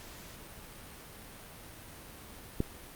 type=click; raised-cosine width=3 ms; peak=-15 dBFS; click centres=2.604 s; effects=pink hiss -49 dBFS RMS until 2.95 s + Opus 48 kbps